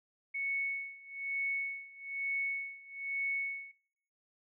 sine tone with tremolo, 2213 Hz, C#7, 3 cents flat, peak -30 dBFS, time 0.34-3.72 s, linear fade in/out 10 ms, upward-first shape sine, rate 1.1 Hz, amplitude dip 90%, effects noise-tail reverb RT60 0.7 s tail -22 dB re dry

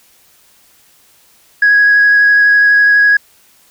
sine tone with vibrato, 1661.2 Hz, G#6, in tune, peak -4 dBFS, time 1.62-3.17 s, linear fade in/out 5 ms, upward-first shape sine, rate 12 Hz, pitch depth 9 cents each way, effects tanh soft clip ceiling -2 dBFS + white hiss -49 dBFS RMS until 3.7 s

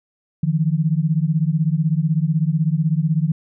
sine beating tone pair, 151.9 / 167.9 Hz, D#3 / E3, -41 / +32 cents, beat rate 16 Hz, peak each -18 / -19 dBFS, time 0.43-3.32 s, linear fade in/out 5 ms, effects none

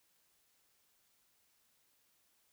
silence, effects white hiss -74 dBFS RMS until 2.52 s

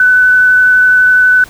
sine tone with vibrato, 1500 Hz, F#6, 23 cents sharp, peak -4 dBFS, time 0-1.44 s, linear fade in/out 2 ms, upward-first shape triangle, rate 12 Hz, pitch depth 10 cents each way, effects pink hiss -36 dBFS RMS until 1.49 s

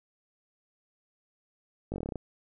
slowing click train, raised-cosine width 2 ms, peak -21 dBFS, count 10, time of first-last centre 1.92-2.157 s, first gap 19 ms, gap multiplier 1.08, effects none

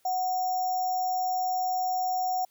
sine tone with sample-and-hold, 740 Hz, F#5, in tune, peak -25 dBFS, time 0.05-2.45 s, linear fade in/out 5 ms, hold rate 6300 Hz, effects white hiss -67 dBFS RMS until 2.5 s + high-pass 80 Hz 12 dB/octave

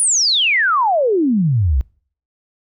sine exponential sweep, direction down, 10130 to 59 Hz, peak -12 dBFS, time 0-1.81 s, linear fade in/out 0 ms, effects noise-tail reverb RT60 0.5 s tail -25 dB re dry

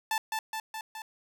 sawtooth tone with echo, 880 Hz, A5, in tune, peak -23 dBFS, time 0.11-0.18 s, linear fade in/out 2 ms, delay 210 ms, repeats 4, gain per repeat -3 dB, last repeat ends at 1.02 s, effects none

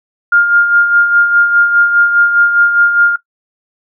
sine tone with tremolo, 1408 Hz, F6, 14 cents sharp, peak -4 dBFS, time 0.32-3.16 s, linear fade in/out 5 ms, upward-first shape sine, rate 4.9 Hz, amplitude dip 55%, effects noise-tail reverb RT60 0.1 s tail -17 dB re dry

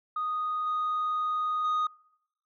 sine tone with level steps, 1241 Hz, D#6, 5 cents flat, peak -27 / -25 / -22 dBFS, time 0.16-1.87 s, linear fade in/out 5 ms, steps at 0.66 / 1.64 s, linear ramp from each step 10 ms, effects noise-tail reverb RT60 0.8 s tail -25 dB re dry + tanh soft clip ceiling -24 dBFS

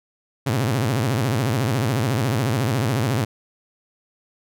sawtooth tone with vibrato, 121.1 Hz, B2, 34 cents flat, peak -15 dBFS, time 0.46-3.25 s, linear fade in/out 10 ms, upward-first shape sine, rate 14 Hz, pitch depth 270 cents each way, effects none

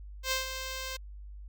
5% pulse tone with ADSR envelope, 523.3 Hz, C5, in tune, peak -15 dBFS, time 0.23-0.97 s, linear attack 84 ms, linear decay 140 ms, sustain -9 dB, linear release 9 ms, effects added 50 Hz sine -42 dBFS peak until 1.48 s + MP3 96 kbps

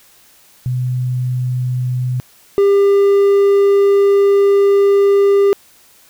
sine / triangle tone pair in turn, 125.8 / 399.4 Hz, B2 / G4, +32 / +32 cents, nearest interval octave + minor sixth, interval 2000 cents, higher second, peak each -15 / -6 dBFS, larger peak second, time 0.66-2.2 / 2.58-5.53 s, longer second, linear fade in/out 0 ms, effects white hiss -48 dBFS RMS until 6.09 s

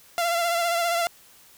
sawtooth tone with vibrato, 684 Hz, F5, 36 cents flat, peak -18 dBFS, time 0.18-1.07 s, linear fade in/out 0 ms, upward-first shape triangle, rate 15 Hz, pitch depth 45 cents each way, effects white hiss -53 dBFS RMS until 1.57 s

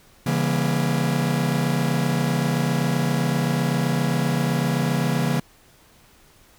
45% pulse chord, C# diminished seventh, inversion none, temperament just, 138.59 / 166.31 / 199.57 / 239.5 Hz, C#3 / E3 / G3 / Bb3, 0 / +16 / +31 / +47 cents, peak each -24 / -24 / -30 / -26 dBFS, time 0.26-5.4 s, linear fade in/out 5 ms, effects pink hiss -54 dBFS RMS until 6.58 s

